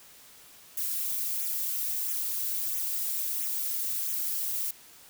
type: noise with flanger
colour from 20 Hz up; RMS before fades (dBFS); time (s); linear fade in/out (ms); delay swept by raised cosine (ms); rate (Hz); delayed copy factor
violet; -31; 0.77-4.71; 5; 0.21 to 4.71; 1.5; -0.8
effects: white hiss -53 dBFS RMS until 5.09 s